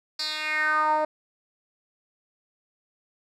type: tone with band-pass filter sweep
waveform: 10% pulse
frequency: 307.5 Hz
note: D#4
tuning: 20 cents flat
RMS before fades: -25 dBFS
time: 0.19-1.05 s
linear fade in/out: 5 ms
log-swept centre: 4800 to 680 Hz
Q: 4.4
effects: none